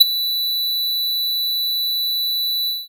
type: tone with ADSR envelope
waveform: square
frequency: 3965 Hz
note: B7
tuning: 6 cents sharp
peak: -3 dBFS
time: 0-2.88 s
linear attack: 13 ms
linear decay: 18 ms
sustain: -16 dB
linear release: 200 ms
effects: none